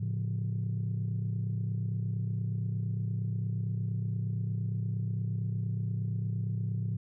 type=chord; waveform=sine; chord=A augmented; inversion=none; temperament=equal; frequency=110 / 138.59 / 174.61 Hz; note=A2 / C#3 / E#3; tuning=0 / 0 / 0 cents; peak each=-30 / -36 / -36 dBFS; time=0-6.97 s; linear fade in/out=10 ms; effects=tanh soft clip ceiling -24 dBFS

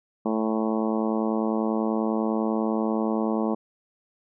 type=harmonic tone; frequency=110.2 Hz; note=A2; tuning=3 cents sharp; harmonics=2 / 3 / 4 / 5 / 6 / 7 / 8 / 9 / 10; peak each=-25 / -29 / -31 / -33 / -35 / -36 / -37 / -38 / -39 dBFS; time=0.25-3.55 s; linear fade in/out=10 ms; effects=none

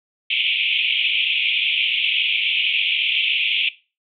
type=band-pass noise; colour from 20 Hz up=pink; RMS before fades=-20 dBFS; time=0.3-3.69 s; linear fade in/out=5 ms; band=2300 to 3400 Hz; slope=96 dB/octave; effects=noise-tail reverb RT60 0.3 s tail -18 dB re dry

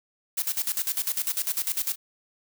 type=noise with tremolo; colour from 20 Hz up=blue; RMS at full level=-26 dBFS; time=0.37-1.96 s; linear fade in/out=10 ms; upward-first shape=square; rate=10 Hz; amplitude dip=80%; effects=none

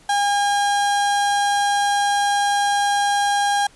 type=tone; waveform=35% pulse; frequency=811 Hz; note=G#5; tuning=41 cents flat; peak=-15 dBFS; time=0.09-3.67 s; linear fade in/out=5 ms; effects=pink hiss -51 dBFS RMS until 3.75 s + resampled to 24000 Hz

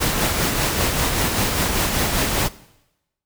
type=noise with tremolo; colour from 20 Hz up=pink; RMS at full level=-19 dBFS; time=0-2.49 s; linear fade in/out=20 ms; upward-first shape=sine; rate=5.1 Hz; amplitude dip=35%; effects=noise-tail reverb RT60 0.9 s tail -19 dB re dry

